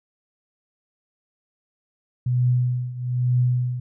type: tone with tremolo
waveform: sine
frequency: 124.3 Hz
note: B2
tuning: 12 cents sharp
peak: -15 dBFS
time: 2.26-3.8 s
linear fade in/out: 5 ms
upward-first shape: triangle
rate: 1.1 Hz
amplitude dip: 85%
effects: none

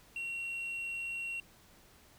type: tone with hard clipping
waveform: triangle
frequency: 2739 Hz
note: F7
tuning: 34 cents flat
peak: -35 dBFS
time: 0.16-1.4 s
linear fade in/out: 2 ms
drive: 1 dB
effects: pink hiss -61 dBFS RMS until 2.18 s

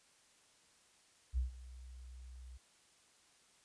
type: tone with ADSR envelope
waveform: sine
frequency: 62.8 Hz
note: B1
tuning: 30 cents sharp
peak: -30 dBFS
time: 1.33-2.58 s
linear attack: 45 ms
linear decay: 130 ms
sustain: -19 dB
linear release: 16 ms
effects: white hiss -68 dBFS RMS until 3.64 s + resampled to 22050 Hz

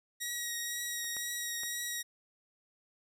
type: tone with vibrato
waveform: 10% pulse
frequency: 1900 Hz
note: A#6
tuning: 33 cents sharp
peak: -26 dBFS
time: 0.2-2.03 s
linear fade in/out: 20 ms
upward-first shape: triangle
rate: 2 Hz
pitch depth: 19 cents each way
type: clicks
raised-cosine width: 0.5 ms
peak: -41 / -32 / -33 dBFS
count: 3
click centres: 1.044 / 1.167 / 1.634 s
effects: none

